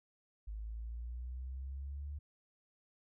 sine linear sweep, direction up, 51.91 to 73.42 Hz, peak -40 dBFS, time 0.47-2.19 s, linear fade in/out 10 ms, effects none

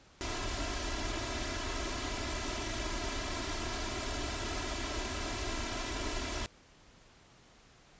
pink noise with comb filter, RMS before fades -36 dBFS, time 0.21-6.46 s, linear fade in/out 0 ms, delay 3 ms, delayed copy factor +1, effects pink hiss -60 dBFS RMS until 7.99 s + resampled to 16000 Hz

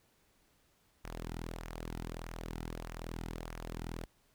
sawtooth tone with flanger, 41.2 Hz, E1, in tune, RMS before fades -43 dBFS, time 1.04-4.06 s, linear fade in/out 10 ms, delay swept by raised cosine 0.23 to 1.83 ms, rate 1.6 Hz, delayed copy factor -0.5, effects pink hiss -71 dBFS RMS until 4.34 s

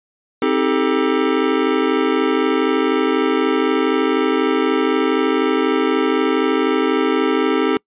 square chord, A half-diminished seventh, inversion first, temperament just, 264 / 316.8 / 396 / 440 Hz, C4 / Eb4 / G4 / A4, +16 / +31 / +18 / 0 cents, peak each -21 dBFS, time 0.42-7.77 s, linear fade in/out 2 ms, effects noise-tail reverb RT60 0.1 s tail -26 dB re dry + resampled to 8000 Hz

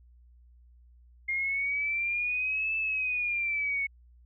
sine exponential two-way sweep, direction up then down, 2121 to 2637 to 2203 Hz, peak -27 dBFS, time 1.28-3.87 s, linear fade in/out 10 ms, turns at 2.76 s, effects added 60 Hz sine -54 dBFS peak until 4.25 s

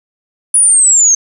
sine linear sweep, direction down, 9910 to 6280 Hz, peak -5 dBFS, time 0.54-1.15 s, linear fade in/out 5 ms, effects none

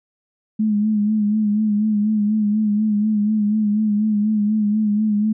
sine tone with vibrato, 211.6 Hz, G#3, 33 cents sharp, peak -15 dBFS, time 0.59-5.33 s, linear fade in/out 10 ms, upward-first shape sine, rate 4.1 Hz, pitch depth 49 cents each way, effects none

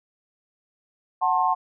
sine chord, F# diminished, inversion none, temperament just, 740 / 888 / 1065.6 Hz, F#5 / A5 / C6, 0 / +16 / +31 cents, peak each -23 dBFS, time 1.21-1.55 s, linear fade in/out 20 ms, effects none

